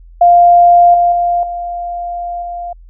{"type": "tone with level steps", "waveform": "sine", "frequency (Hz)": 698.5, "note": "F5", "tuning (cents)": 0, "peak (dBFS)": [-3, -7, -10, -18, -20], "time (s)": [0.21, 2.73], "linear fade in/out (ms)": 5, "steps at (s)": [0.94, 1.12, 1.43, 2.42], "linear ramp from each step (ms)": 2, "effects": ["added 42 Hz sine -35 dBFS peak until 2.89 s"]}